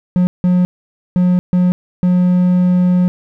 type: tone bursts at uneven times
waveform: triangle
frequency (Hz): 180.1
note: F#3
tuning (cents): -46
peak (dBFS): -7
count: 5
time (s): 0.16-0.27 / 0.44-0.65 / 1.16-1.39 / 1.53-1.72 / 2.03-3.08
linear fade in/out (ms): 0
effects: none

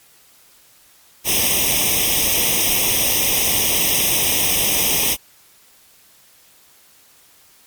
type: noise with comb filter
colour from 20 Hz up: white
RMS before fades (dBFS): -17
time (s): 1.24-5.17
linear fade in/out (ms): 50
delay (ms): 0.34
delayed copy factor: +1
effects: white hiss -51 dBFS RMS until 7.66 s + MP3 96 kbps

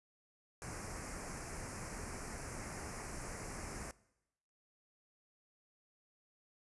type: band-stop noise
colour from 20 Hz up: pink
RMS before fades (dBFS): -45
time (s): 0.62-3.91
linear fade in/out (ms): 0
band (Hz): 2400 to 5100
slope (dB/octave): 48
effects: noise-tail reverb RT60 0.9 s tail -21 dB re dry + resampled to 24000 Hz

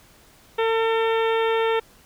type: harmonic tone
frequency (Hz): 451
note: A4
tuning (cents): +43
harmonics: 1 / 2 / 3 / 4 / 5 / 6 / 7 / 8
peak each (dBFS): -20 / -26 / -30 / -32 / -34 / -36 / -37 / -38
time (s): 0.58-1.8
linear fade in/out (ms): 10
effects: pink hiss -53 dBFS RMS until 2.05 s

